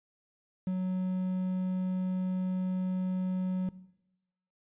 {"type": "tone with quantisation", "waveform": "triangle", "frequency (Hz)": 185, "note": "F#3", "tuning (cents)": 0, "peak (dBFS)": -26, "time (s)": [0.67, 3.69], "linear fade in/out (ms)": 2, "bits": 9, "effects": ["noise-tail reverb RT60 0.9 s tail -18 dB re dry", "resampled to 8000 Hz"]}